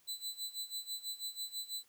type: tone with tremolo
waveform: sawtooth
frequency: 4000 Hz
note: B7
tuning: 21 cents sharp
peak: -34 dBFS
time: 0.07-1.84 s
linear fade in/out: 20 ms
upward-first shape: sine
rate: 6.1 Hz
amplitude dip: 85%
effects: white hiss -69 dBFS RMS until 1.88 s